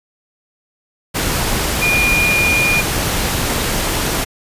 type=tone in noise; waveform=sine; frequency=2428 Hz; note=D#7; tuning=43 cents flat; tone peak=-13 dBFS; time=1.81-2.82 s; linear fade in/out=20 ms; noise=pink; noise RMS=-18 dBFS; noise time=1.14-4.25 s; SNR=+2 dB; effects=resampled to 32000 Hz